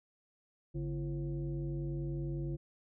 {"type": "tone with frequency modulation", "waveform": "sine", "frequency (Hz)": 143.4, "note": "D3", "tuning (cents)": -41, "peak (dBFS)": -34, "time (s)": [0.74, 2.57], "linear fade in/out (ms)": 20, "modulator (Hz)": 196, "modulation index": 0.96, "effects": []}